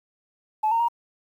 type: tone with pitch steps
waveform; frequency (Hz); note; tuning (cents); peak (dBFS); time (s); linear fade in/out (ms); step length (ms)
sine; 862 / 918 / 940; A5 / A#5 / A#5; -36 / -27 / +14; -18; 0.63-0.885; 10; 85
effects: tanh soft clip ceiling -14 dBFS + 9-bit